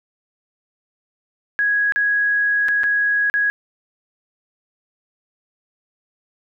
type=tone with dropouts; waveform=sine; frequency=1661.2 Hz; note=G#6; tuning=in tune; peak=-15 dBFS; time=1.59-3.5 s; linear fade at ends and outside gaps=0 ms; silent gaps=1.922-1.96 / 2.684-2.688 / 2.834-2.84 / 3.299-3.34 s; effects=none